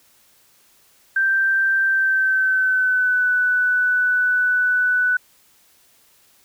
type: tone with pitch glide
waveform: sine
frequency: 1568 to 1490.3 Hz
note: G6 to F#6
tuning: 0 to +12 cents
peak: -15 dBFS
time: 1.16-5.17 s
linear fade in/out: 5 ms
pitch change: -88 cents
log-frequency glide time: 1.85-3.3 s
effects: white hiss -56 dBFS RMS until 6.44 s